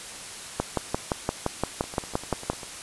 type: two click trains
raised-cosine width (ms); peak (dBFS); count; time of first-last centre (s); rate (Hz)
1; -24 / -9; 9 / 12; 1.84-2.632 / 0.6-2.5; 10.1 / 5.79
effects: white hiss -39 dBFS RMS until 2.82 s + resampled to 24000 Hz